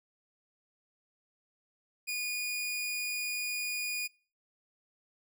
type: tone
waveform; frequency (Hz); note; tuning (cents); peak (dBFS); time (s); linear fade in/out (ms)
sawtooth; 2451; D#7; -27; -29; 2.07-4.08; 20
effects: noise-tail reverb RT60 0.4 s tail -25 dB re dry